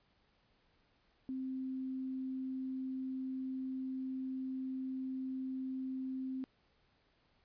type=tone; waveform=sine; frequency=261.6 Hz; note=C4; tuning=in tune; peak=-37 dBFS; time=1.29-6.44 s; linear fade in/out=0 ms; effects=pink hiss -73 dBFS RMS until 7.44 s + resampled to 11025 Hz